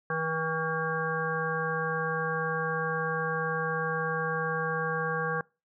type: harmonic tone with a mistuned harmonic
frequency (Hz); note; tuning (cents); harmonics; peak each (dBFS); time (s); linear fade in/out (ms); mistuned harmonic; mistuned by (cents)
161; E3; -41; 1 / 3 / 5 / 7 / 9 / 10; -35 / -33 / -38 / -34 / -39 / -33; 0.1-5.41; 2; 9; -52
effects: noise-tail reverb RT60 0.3 s tail -25 dB re dry